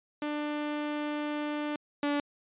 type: tone pair in turn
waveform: sawtooth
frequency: 297.1 / 289.3 Hz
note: D4 / D4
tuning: +20 / -26 cents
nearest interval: unison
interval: 46 cents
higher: first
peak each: -27 / -23 dBFS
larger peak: second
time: 0.22-1.76 / 2.03-2.2 s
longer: first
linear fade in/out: 2 ms
effects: resampled to 8000 Hz